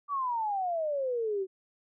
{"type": "exponential sweep", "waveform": "sine", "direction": "down", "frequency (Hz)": [1172, 370.6], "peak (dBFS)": -28, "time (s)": [0.08, 1.47], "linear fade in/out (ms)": 50, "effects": []}